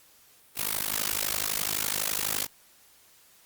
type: noise with amplitude modulation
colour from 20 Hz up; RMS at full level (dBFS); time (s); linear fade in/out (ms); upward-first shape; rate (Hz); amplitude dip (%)
white; -25; 0.55-2.48; 50; sine; 51.9; 100
effects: white hiss -58 dBFS RMS until 3.45 s + Opus 48 kbps